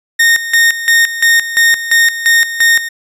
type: tone with tremolo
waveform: 40% pulse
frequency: 1844 Hz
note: A#6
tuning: 19 cents flat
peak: -5 dBFS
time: 0.19-2.89 s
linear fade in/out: 10 ms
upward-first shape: square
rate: 2.9 Hz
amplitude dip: 75%
effects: resampled to 32000 Hz